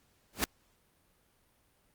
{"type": "noise with exponential growth", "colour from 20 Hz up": "pink", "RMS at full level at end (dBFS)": -25, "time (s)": [0.33, 0.44], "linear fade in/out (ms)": 0, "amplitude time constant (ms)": 23, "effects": ["pink hiss -70 dBFS RMS until 1.94 s", "Opus 48 kbps"]}